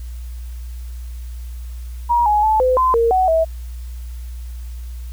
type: tone with pitch steps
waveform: sine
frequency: 952 / 839 / 868 / 510 / 1028 / 462.6 / 747 / 649 Hz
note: A#5 / G#5 / A5 / C5 / C6 / A#4 / F#5 / E5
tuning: +36 / +17 / -24 / -44 / -31 / -13 / +16 / -27 cents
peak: -12 dBFS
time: 2.09-3.45 s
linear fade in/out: 20 ms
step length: 170 ms
effects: added 60 Hz sine -27 dBFS peak until 5.12 s + white hiss -49 dBFS RMS until 5.12 s